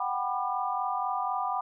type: chord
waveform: sine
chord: G major seventh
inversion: third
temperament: equal with one note detuned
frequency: 740 / 784 / 987.8 / 1201.4 Hz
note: F#5 / G5 / B5 / D6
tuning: 0 / 0 / 0 / +39 cents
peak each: -33 dBFS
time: 0-1.61 s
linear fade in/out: 5 ms
effects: none